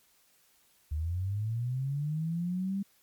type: linear sweep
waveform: sine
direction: up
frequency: 72.8 to 200 Hz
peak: -29 dBFS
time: 0.91-2.83 s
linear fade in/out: 10 ms
effects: white hiss -66 dBFS RMS until 3.02 s + MP3 96 kbps